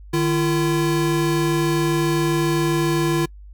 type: tone pair together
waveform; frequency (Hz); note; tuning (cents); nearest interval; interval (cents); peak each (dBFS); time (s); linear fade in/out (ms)
square; 152.5 / 340; D#3 / F4; -34 / -46; octave + major second; 1388; -22 / -20; 0.13-3.26; 10
effects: noise-tail reverb RT60 0.1 s tail -26 dB re dry + added 50 Hz sine -38 dBFS peak until 3.53 s